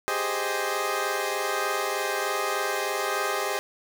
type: chord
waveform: 15% pulse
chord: Ab major seventh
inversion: third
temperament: equal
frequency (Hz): 392 / 415.3 / 523.3 / 622.3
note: G4 / Ab4 / C5 / Eb5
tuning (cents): 0 / 0 / 0 / 0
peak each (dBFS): -25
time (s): 0.08-3.59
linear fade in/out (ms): 0
effects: none